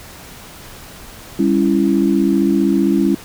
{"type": "chord", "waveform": "sine", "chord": "C# diminished", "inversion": "second", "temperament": "just", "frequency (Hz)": [199.57, 277.2, 332.6], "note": ["G3", "C#4", "E4"], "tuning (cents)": [31, 0, 16], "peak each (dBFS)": -16, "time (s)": [1.39, 3.15], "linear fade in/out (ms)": 5, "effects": ["pink hiss -37 dBFS RMS until 3.24 s"]}